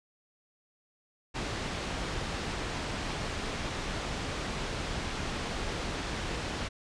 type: low-pass noise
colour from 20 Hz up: pink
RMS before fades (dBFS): -35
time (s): 1.34-6.69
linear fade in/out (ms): 20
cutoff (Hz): 5100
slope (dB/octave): 12
effects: resampled to 22050 Hz